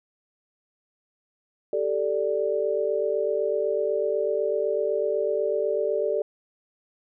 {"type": "chord", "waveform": "sine", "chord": "G suspended second", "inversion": "none", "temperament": "equal", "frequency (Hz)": [392, 440, 587.3], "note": ["G4", "A4", "D5"], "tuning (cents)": [0, 0, 0], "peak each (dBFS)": [-28, -26, -26], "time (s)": [1.73, 6.22], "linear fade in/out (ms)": 2, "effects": []}